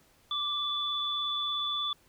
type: tone pair together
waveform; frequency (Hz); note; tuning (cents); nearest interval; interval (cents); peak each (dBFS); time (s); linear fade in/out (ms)
sine; 1174.7 / 3471; D6 / A7; 0 / -24; octave + perfect fifth; 1876; -35 / -30; 0.31-1.93; 2
effects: pink hiss -64 dBFS RMS until 2.08 s